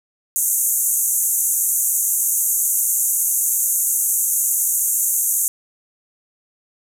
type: band-pass noise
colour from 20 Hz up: white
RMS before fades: -19 dBFS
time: 0.36-5.48 s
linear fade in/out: 0 ms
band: 6300 to 14000 Hz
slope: 96 dB/octave
effects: none